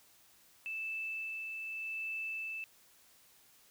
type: tone with tremolo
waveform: sine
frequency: 2637 Hz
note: E7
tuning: in tune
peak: -36 dBFS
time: 0.66-2.64 s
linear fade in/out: 0 ms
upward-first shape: sine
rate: 0.84 Hz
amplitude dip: 30%
effects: white hiss -64 dBFS RMS until 3.7 s